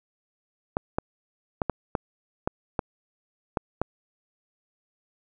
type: clicks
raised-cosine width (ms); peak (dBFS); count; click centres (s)
1; -10; 9; 0.769 / 0.985 / 1.618 / 1.697 / 1.952 / 2.475 / 2.792 / 3.572 / 3.816
effects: none